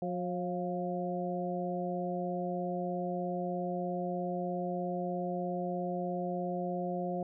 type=harmonic tone with a mistuned harmonic; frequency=180 Hz; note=F#3; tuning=47 cents flat; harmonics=1 / 2 / 3 / 4; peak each=-36 / -39 / -38 / -38 dBFS; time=0.02-7.23 s; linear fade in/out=2 ms; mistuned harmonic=4; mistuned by=-41 cents; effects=none